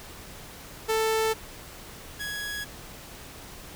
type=tone pair in turn; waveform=sawtooth; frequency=442 / 1668.8 Hz; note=A4 / G#6; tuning=+8 / +8 cents; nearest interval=octave + major seventh; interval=2300 cents; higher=second; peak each=-19 / -28 dBFS; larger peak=first; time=0.88-1.34 / 2.19-2.65 s; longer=neither; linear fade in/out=20 ms; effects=pink hiss -44 dBFS RMS until 3.75 s